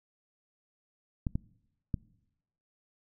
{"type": "clicks", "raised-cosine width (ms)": 5, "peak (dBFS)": -18, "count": 3, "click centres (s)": [1.268, 1.355, 1.942], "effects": ["noise-tail reverb RT60 0.9 s tail -23 dB re dry"]}